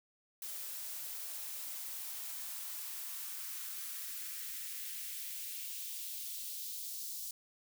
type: noise with high-pass filter sweep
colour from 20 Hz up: blue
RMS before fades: -43 dBFS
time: 0.42-7.31 s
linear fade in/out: 2 ms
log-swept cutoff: 360 to 4900 Hz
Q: 1.4
effects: none